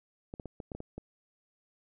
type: clicks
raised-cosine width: 2 ms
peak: -27 dBFS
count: 8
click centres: 0.339 / 0.398 / 0.457 / 0.602 / 0.718 / 0.75 / 0.804 / 0.98 s
effects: none

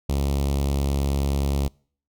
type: tone with notch filter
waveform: sawtooth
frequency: 69.6 Hz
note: C#2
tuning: 8 cents sharp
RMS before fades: -23 dBFS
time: 0.09-1.68 s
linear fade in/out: 5 ms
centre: 1600 Hz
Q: 0.72
effects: noise-tail reverb RT60 0.5 s tail -26 dB re dry

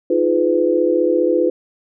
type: chord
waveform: sine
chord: F half-diminished seventh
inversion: third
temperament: just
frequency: 314.3 / 349.2 / 419.1 / 502.9 Hz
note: Eb4 / F4 / Ab4 / Cb5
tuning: +18 / 0 / +16 / +31 cents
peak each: -20 / -17 / -22 / -17 dBFS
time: 0.1-1.5 s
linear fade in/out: 5 ms
effects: none

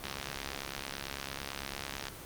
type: click train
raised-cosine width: 0.2 ms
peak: -19 dBFS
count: 142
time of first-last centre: 0.04-2.083 s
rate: 69 Hz
effects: pink hiss -46 dBFS RMS until 2.25 s + Opus 24 kbps

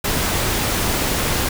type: noise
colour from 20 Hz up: pink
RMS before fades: -20 dBFS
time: 0.04-1.49 s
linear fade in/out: 5 ms
effects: none

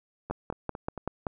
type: two click trains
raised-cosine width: 1 ms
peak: -23 / -16 dBFS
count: 4 / 6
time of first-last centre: 0.3-0.977 / 0.31-1.268 s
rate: 4.43 / 5.22 Hz
effects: none

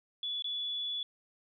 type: tone with dropouts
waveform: sine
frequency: 3428 Hz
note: A7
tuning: 46 cents flat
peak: -33 dBFS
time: 0.23-1.03 s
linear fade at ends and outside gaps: 2 ms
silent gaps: 0.423-0.443 s
effects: none

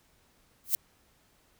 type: noise with exponential growth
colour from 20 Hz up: violet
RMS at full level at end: -21 dBFS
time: 0.64-0.75 s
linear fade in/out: 1 ms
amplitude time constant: 22 ms
effects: pink hiss -66 dBFS RMS until 1.59 s

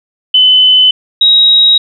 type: tone pair in turn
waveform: sine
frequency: 3024 / 3810 Hz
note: F#7 / A#7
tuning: +37 / +37 cents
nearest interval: major third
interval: 400 cents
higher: second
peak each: -3 dBFS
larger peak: neither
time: 0.34-0.91 / 1.21-1.78 s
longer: neither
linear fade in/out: 5 ms
effects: none

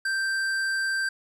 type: tone with hard clipping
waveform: sine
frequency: 1568 Hz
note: G6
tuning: in tune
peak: -26 dBFS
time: 0.05-1.09 s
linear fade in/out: 5 ms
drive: 11 dB
effects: none

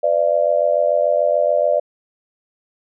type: tone with amplitude modulation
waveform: sine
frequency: 591 Hz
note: D5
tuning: 11 cents sharp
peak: -9 dBFS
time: 0.03-1.8 s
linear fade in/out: 10 ms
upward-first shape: sine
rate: 86.9 Hz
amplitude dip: 100%
effects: none

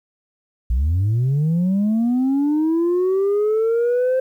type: linear sweep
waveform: sine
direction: up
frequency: 54.8 to 523.3 Hz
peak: -13 dBFS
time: 0.7-4.2 s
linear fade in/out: 5 ms
effects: tanh soft clip ceiling -14 dBFS + 9-bit

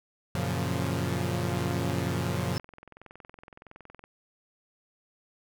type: chord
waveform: sawtooth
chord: Gb major seventh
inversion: none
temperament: equal with one note detuned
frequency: 92.07 / 116.54 / 138.59 / 174.61 Hz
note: Gb2 / Bb2 / Db3 / F3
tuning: -8 / 0 / 0 / 0 cents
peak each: -29 dBFS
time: 0.35-2.58 s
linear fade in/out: 0 ms
type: click train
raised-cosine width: 0.5 ms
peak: -32 dBFS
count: 47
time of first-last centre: 1.9-4.04 s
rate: 21.5 Hz
type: tone with exponential growth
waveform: triangle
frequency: 5250 Hz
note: E8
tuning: 8 cents flat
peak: -31 dBFS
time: 2.5-2.58 s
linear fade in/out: 0 ms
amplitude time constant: 16 ms
effects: none

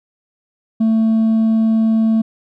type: tone with hard clipping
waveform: triangle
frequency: 222.6 Hz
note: A3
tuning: 20 cents sharp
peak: -10 dBFS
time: 0.8-2.22 s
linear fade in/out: 10 ms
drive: 1 dB
effects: none

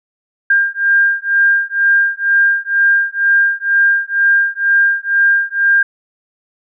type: beating tone pair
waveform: sine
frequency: 1600 / 1602.1 Hz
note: G6 / G6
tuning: +35 / +37 cents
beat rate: 2.1 Hz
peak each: -13 dBFS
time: 0.5-5.83 s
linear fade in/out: 5 ms
effects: none

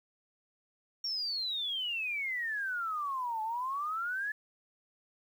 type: exponential two-way sweep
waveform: sine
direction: down then up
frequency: 5588 to 860 to 1737 Hz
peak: -32 dBFS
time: 1.04-4.32 s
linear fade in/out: 5 ms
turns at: 3.42 s
effects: 10-bit

